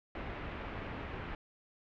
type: low-pass noise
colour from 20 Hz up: pink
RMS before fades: -42 dBFS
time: 0.15-1.35 s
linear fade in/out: 2 ms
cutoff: 2600 Hz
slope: 24 dB/octave
effects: none